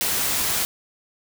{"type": "noise", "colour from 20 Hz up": "white", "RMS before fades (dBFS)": -23, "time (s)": [0.01, 0.65], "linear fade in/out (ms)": 0, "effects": []}